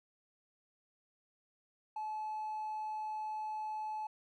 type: tone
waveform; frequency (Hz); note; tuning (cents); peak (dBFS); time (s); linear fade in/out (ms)
triangle; 861; A5; -38; -34; 1.96-4.07; 5
effects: tanh soft clip ceiling -33 dBFS